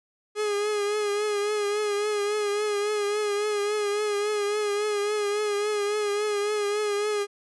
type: tone with vibrato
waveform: 45% pulse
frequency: 415.3 Hz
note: G#4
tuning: in tune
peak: -24 dBFS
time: 0.35-7.27 s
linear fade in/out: 50 ms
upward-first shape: triangle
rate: 3.6 Hz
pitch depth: 49 cents each way
effects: resampled to 24000 Hz